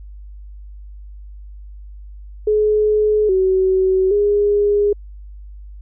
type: tone with pitch steps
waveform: sine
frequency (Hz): 424.7 / 376.9 / 410.9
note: G#4 / F#4 / G#4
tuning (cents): +39 / +32 / -18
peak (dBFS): -12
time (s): 2.47-4.93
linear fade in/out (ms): 5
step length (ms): 820
effects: added 50 Hz sine -33 dBFS peak until 5.81 s